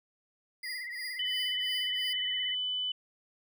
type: tone with vibrato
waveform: sine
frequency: 1982 Hz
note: B6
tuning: 6 cents sharp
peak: -37 dBFS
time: 0.63-2.55 s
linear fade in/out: 10 ms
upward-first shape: sine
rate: 17 Hz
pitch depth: 87 cents each way
type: tone with tremolo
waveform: 40% pulse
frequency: 4875 Hz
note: D#8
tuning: 36 cents flat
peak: -36 dBFS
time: 0.63-2.13 s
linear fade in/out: 2 ms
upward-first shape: triangle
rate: 2.9 Hz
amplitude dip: 100%
type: tone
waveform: sine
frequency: 3000 Hz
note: F#7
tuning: 23 cents sharp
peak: -30 dBFS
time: 1.19-2.92 s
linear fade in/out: 5 ms
effects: none